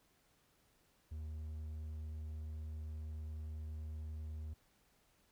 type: tone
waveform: triangle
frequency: 77.4 Hz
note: D#2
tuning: 9 cents flat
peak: -40 dBFS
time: 1.11-4.54 s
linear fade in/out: 10 ms
effects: pink hiss -73 dBFS RMS until 5.31 s